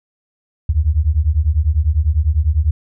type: beating tone pair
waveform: sine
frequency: 71.7 / 81.7 Hz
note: D2 / E2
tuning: -41 / -15 cents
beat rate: 10 Hz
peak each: -15 dBFS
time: 0.69-2.71 s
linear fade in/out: 5 ms
effects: none